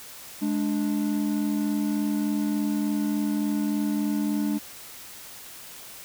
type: tone pair together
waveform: triangle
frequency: 210.3 / 293.7 Hz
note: G#3 / D4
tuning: +22 / 0 cents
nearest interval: tritone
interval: 578 cents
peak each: -24 dBFS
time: 0.41-4.59 s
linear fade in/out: 20 ms
effects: white hiss -43 dBFS RMS until 6.04 s